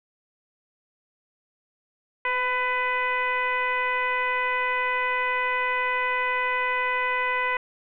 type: tone with frequency modulation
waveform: sine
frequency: 1500 Hz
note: F#6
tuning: 23 cents sharp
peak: -22 dBFS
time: 2.25-7.57 s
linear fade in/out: 2 ms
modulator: 498 Hz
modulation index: 1.8
effects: none